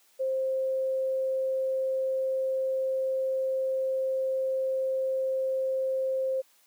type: tone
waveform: sine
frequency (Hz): 527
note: C5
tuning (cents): +12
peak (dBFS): -25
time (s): 0.19-6.42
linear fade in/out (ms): 20
effects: white hiss -63 dBFS RMS until 6.66 s + high-pass 300 Hz 12 dB/octave